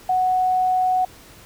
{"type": "tone", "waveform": "sine", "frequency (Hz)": 740, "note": "F#5", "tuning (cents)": 0, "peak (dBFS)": -16, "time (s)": [0.09, 1.05], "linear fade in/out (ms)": 5, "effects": ["pink hiss -46 dBFS RMS until 1.45 s"]}